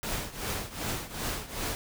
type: noise with tremolo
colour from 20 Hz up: pink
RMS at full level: -31 dBFS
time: 0.03-1.75 s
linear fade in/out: 0 ms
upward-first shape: triangle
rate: 2.6 Hz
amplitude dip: 85%
effects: none